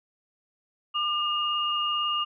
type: tone pair together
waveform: sine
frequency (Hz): 1202 / 2842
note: D6 / F7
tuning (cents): +40 / +30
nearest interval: octave + minor third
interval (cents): 1490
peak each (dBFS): -27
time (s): 0.94-2.25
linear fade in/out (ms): 20
effects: none